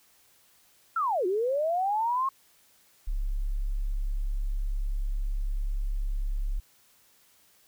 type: linear two-way sweep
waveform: sine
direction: down then up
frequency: 1396.9 to 349.2 to 1091 Hz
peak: -24 dBFS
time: 0.96-2.29 s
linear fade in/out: 5 ms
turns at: 1.26 s
type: tone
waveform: sine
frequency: 34.65 Hz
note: C#1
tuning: in tune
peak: -26 dBFS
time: 3.07-6.6 s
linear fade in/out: 10 ms
effects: white hiss -62 dBFS RMS until 7.67 s